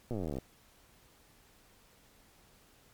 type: slowing click train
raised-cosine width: 2 ms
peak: -24 dBFS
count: 25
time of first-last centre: 0.11-0.385 s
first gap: 8 ms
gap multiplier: 1.03
effects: pink hiss -63 dBFS RMS until 2.93 s + MP3 96 kbps